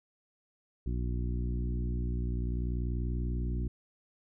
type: harmonic tone with a mistuned harmonic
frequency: 60.2 Hz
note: B1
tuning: 44 cents flat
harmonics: 1 / 2 / 3 / 4 / 5 / 6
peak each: -31 / -37 / -41 / -43 / -45 / -47 dBFS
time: 0.86-3.68 s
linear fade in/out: 5 ms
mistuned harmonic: 1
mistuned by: -16 cents
effects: none